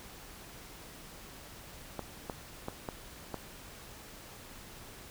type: clicks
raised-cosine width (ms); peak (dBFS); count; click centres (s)
1; -22; 5; 1.993 / 2.298 / 2.684 / 2.888 / 3.343
effects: pink hiss -50 dBFS RMS until 5.1 s